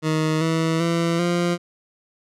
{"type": "tone with pitch steps", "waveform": "20% pulse", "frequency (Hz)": [156.8, 162.33, 168.05, 173.98], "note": ["D#3", "E3", "E3", "F3"], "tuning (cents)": [14, -26, 34, -6], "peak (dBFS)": -14, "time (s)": [0.02, 1.58], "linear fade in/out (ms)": 50, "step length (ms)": 390, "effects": ["low-pass 8000 Hz 12 dB/octave"]}